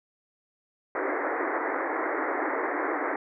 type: band-pass noise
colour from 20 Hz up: pink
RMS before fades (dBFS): -29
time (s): 0.95-3.16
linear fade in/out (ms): 2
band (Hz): 280 to 2100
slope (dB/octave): 96
effects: none